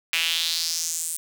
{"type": "tone with high-pass filter sweep", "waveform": "sawtooth", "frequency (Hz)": 164.81, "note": "E3", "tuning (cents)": 0, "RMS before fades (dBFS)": -26, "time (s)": [0.13, 1.17], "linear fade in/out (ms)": 0, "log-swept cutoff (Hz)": [2500, 9200], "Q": 3.4, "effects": []}